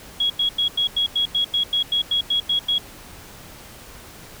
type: tone bursts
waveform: sine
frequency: 3322 Hz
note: G#7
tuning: in tune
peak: -17 dBFS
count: 14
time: 0.2-2.783 s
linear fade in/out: 5 ms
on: 100 ms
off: 91 ms
effects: pink hiss -42 dBFS RMS until 4.4 s